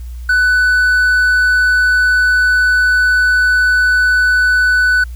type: tone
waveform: triangle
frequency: 1494 Hz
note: F#6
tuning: 16 cents sharp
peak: -7 dBFS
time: 0.29-5.04 s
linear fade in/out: 5 ms
effects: added 60 Hz sine -24 dBFS peak until 5.15 s + white hiss -48 dBFS RMS until 5.15 s